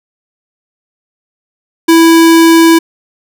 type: tone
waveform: square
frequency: 329.6 Hz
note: E4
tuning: in tune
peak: -3 dBFS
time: 1.88-2.79 s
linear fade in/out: 10 ms
effects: none